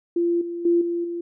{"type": "tone with level steps", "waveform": "sine", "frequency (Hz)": 343.4, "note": "F4", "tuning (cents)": -29, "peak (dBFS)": [-18, -27, -15, -22, -26], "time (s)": [0.16, 1.21], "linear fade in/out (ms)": 5, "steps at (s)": [0.41, 0.65, 0.81, 1.04], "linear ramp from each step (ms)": 5, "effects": []}